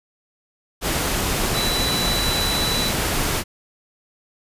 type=tone in noise; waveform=sine; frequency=3962 Hz; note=B7; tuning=5 cents sharp; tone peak=-23 dBFS; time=1.53-2.92 s; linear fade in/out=50 ms; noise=pink; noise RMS=-22 dBFS; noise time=0.81-3.44 s; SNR=-4 dB; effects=resampled to 32000 Hz